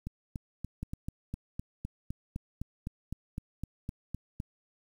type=two click trains; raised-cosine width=5 ms; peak=-24 / -23 dBFS; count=4 / 15; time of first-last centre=0.07-0.935 / 0.83-4.401 s; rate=3.47 / 3.92 Hz; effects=9-bit